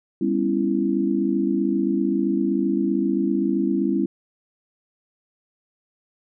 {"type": "chord", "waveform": "sine", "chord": "C# half-diminished seventh", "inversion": "second", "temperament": "just", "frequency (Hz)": [199.57, 249.5, 277.2, 332.6], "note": ["G3", "B3", "C#4", "E4"], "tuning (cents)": [31, 18, 0, 16], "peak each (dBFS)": [-24, -27, -24, -23], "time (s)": [0.21, 4.06], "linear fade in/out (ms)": 5, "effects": []}